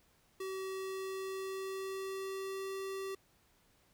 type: tone with pitch glide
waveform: square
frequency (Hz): 381.3 to 386.8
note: G4 to G4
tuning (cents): -48 to -23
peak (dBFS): -39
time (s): 0.4-3.15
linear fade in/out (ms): 5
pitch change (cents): +25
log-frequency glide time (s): 0.62-2.77
effects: pink hiss -70 dBFS RMS until 3.93 s